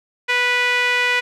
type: tone with band-pass filter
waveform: sawtooth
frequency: 492 Hz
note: B4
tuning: 7 cents flat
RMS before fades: -18 dBFS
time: 0.28-1.21 s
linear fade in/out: 20 ms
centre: 2200 Hz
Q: 2.9
effects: none